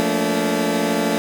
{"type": "chord", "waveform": "20% pulse", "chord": "Bb major seventh", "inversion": "second", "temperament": "equal with one note detuned", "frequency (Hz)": [174.61, 220, 233.1, 287.1], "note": ["F3", "A3", "Bb3", "D4"], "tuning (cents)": [0, 0, 0, -39], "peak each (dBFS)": [-21, -17, -22, -17], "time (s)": [0, 1.18], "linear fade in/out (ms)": 0, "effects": []}